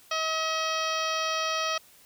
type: harmonic tone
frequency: 638 Hz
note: D#5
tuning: 43 cents sharp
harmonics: 1 / 2 / 3 / 4 / 5 / 6 / 7 / 8 / 9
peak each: -33 / -30 / -37 / -35 / -35 / -41 / -39 / -39 / -38 dBFS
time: 0.11-1.78 s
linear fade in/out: 5 ms
effects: white hiss -56 dBFS RMS until 2.05 s